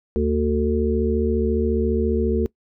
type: harmonic tone with a mistuned harmonic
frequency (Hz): 74.5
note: D2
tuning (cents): +25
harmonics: 1 / 3 / 5 / 6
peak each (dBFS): -23 / -23 / -23 / -23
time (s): 0.16-2.46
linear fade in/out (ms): 0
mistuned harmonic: 3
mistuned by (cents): +18
effects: noise-tail reverb RT60 0.1 s tail -22 dB re dry